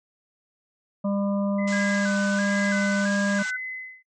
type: harmonic tone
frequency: 200 Hz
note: G3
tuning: 35 cents sharp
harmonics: 1 / 3 / 5 / 6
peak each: -23 / -29 / -39 / -41 dBFS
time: 1.04-3.43 s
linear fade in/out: 10 ms
type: tone with tremolo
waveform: sine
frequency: 2033 Hz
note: B6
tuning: 50 cents sharp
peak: -30 dBFS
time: 1.58-4.03 s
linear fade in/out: 10 ms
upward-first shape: sine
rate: 1.1 Hz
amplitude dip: 100%
type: band-pass noise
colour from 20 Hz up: white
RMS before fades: -38 dBFS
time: 1.67-3.51 s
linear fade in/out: 10 ms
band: 760 to 8000 Hz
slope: 96 dB/octave
type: tone with vibrato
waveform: sine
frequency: 1568 Hz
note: G6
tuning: in tune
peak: -27 dBFS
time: 1.72-3.57 s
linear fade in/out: 10 ms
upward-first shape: square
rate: 1.5 Hz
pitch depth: 70 cents each way
effects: noise-tail reverb RT60 0.1 s tail -19 dB re dry